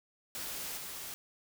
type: noise with level steps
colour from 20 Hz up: white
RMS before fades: -40 / -43 dBFS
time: 0.35-1.14 s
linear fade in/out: 0 ms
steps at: 0.77 s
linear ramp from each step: 10 ms
effects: none